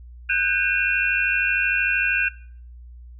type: tone cluster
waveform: sine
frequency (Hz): 1496 / 1589 / 2444 / 2703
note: F#6 / G6 / D#7 / E7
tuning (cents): +19 / +23 / -32 / +43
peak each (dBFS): -24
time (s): 0.29-2.29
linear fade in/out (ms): 10
effects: noise-tail reverb RT60 0.5 s tail -19 dB re dry + added 60 Hz sine -39 dBFS peak until 3.19 s